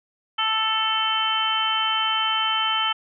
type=harmonic tone with a mistuned harmonic; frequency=440 Hz; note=A4; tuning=in tune; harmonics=2 / 3 / 4 / 5 / 6 / 7; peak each=-28 / -25 / -33 / -33 / -32 / -23 dBFS; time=0.38-2.93 s; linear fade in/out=10 ms; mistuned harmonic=6; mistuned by=+23 cents; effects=none